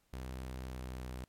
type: tone with pitch glide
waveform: sawtooth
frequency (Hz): 64.1 to 63.07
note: C2 to B1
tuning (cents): -35 to +37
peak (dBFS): -37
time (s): 0.13-1.24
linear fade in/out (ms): 0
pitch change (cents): -28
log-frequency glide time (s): 0.56-0.98
effects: pink hiss -75 dBFS RMS until 1.28 s + MP3 64 kbps